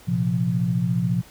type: chord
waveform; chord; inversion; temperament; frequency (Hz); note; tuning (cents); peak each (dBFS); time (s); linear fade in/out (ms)
sine; Bb suspended second; none; equal; 116.54 / 130.81 / 174.61; Bb2 / C3 / F3; 0 / 0 / 0; -25 / -25 / -22; 0.07-1.22; 20
effects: pink hiss -49 dBFS RMS until 1.3 s